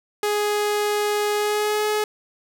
sawtooth tone with pitch glide, 416.4 to 423.9 Hz, G#4 to G#4, +5 to +35 cents, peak -16 dBFS, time 0.23-2.04 s, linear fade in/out 2 ms, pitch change +30 cents, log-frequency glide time 1.34-1.85 s, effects none

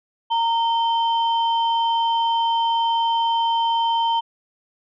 sine tone pair together, 921 / 3098 Hz, A#5 / G7, -21 / -21 cents, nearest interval octave + major sixth, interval 2100 cents, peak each -17 / -26 dBFS, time 0.3-4.21 s, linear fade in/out 20 ms, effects tanh soft clip ceiling -10 dBFS

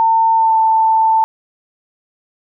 sine tone with pitch glide, 900 to 888.1 Hz, A5 to A5, +39 to +16 cents, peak -9 dBFS, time 0-1.24 s, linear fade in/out 0 ms, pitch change -23 cents, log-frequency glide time 0.36-0.57 s, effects none

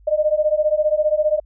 sine beating tone pair, 602 / 617 Hz, D5 / D#5, +43 / -15 cents, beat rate 15 Hz, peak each -18 dBFS, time 0.07-1.4 s, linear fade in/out 10 ms, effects added 50 Hz sine -46 dBFS peak until 1.45 s

